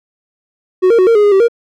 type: tone with pitch steps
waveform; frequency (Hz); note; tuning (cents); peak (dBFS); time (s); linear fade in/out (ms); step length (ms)
triangle; 369.8 / 464 / 370.6 / 460.7 / 416.3 / 410.9 / 386.2 / 468.7; F#4 / A#4 / F#4 / A#4 / G#4 / G#4 / G4 / A#4; -1 / -8 / +3 / -20 / +4 / -18 / -26 / +9; -4; 0.82-1.484; 20; 83
effects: none